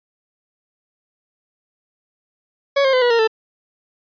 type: tone with pitch steps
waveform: 40% pulse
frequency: 559 / 533.4 / 509.1 / 485.8 / 463.6 / 442.4 Hz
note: C#5 / C5 / C5 / B4 / A#4 / A4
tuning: +14 / +33 / -47 / -29 / -10 / +9 cents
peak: -12 dBFS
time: 2.76-3.276 s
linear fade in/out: 10 ms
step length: 86 ms
effects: resampled to 11025 Hz